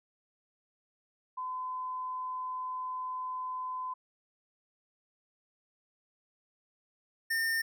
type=tone pair in turn; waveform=sine / square; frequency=1018 / 1813.9 Hz; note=C6 / A#6; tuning=-48 / -48 cents; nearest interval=minor seventh; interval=1000 cents; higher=second; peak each=-34 / -29 dBFS; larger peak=second; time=1.37-3.94 / 7.3-7.62 s; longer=first; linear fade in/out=10 ms; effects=none